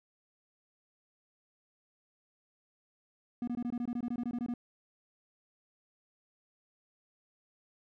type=tone bursts; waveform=triangle; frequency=241 Hz; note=B3; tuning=42 cents flat; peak=-30 dBFS; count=15; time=3.42-4.539 s; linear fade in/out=2 ms; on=55 ms; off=21 ms; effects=none